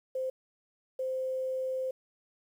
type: tone bursts at uneven times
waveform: sine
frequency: 520 Hz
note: C5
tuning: 11 cents flat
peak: -30 dBFS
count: 2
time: 0.15-0.3 / 0.99-1.91 s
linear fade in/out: 5 ms
effects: 10-bit